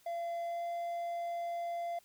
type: tone with pitch glide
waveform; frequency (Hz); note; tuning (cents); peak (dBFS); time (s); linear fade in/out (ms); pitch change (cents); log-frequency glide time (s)
triangle; 683 to 687.4; F5 to F5; -39 to -28; -33; 0.06-1.99; 5; +11; 0.43-0.64
effects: white hiss -66 dBFS RMS until 2.04 s